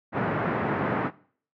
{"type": "band-pass noise", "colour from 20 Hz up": "pink", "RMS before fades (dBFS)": -27, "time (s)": [0.12, 1.11], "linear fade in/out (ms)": 50, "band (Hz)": [120, 1800], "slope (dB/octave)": 24, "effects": ["noise-tail reverb RT60 0.5 s tail -20 dB re dry"]}